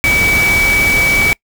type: tone in noise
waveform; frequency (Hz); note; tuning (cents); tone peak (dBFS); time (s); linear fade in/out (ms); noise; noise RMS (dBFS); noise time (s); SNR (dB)
sine; 2285; D7; -48; -10; 0.04-1.33; 0; pink; -18; 0.04-1.33; +5
effects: noise-tail reverb RT60 0.1 s tail -25 dB re dry